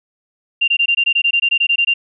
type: tone bursts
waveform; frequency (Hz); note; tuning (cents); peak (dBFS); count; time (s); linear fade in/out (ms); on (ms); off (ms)
sine; 2781; F7; -8; -11; 15; 0.61-1.94; 10; 70; 20
effects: none